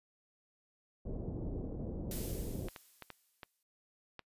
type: low-pass noise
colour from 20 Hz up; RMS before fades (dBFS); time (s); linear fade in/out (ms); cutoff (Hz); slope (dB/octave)
pink; -40; 1.05-2.69; 10; 510; 24
type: noise with exponential decay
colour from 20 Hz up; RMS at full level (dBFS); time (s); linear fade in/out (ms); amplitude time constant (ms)
blue; -41; 2.11-3.63; 2; 330
type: clicks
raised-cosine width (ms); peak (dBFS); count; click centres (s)
0.3; -29; 6; 2.685 / 2.762 / 3.023 / 3.103 / 3.432 / 4.193
effects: noise-tail reverb RT60 0.1 s tail -26 dB re dry + resampled to 32000 Hz